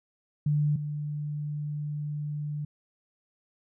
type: tone pair in turn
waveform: sine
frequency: 148.3 / 148.3 Hz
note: D3 / D3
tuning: +17 / +17 cents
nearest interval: unison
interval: 0 cents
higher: neither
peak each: -22 / -30 dBFS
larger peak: first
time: 0.46-0.76 / 0.76-2.65 s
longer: second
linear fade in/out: 5 ms
effects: none